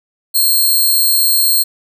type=tone; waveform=5% pulse; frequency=4232 Hz; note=C8; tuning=19 cents sharp; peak=-3 dBFS; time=0.34-1.64 s; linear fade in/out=20 ms; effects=none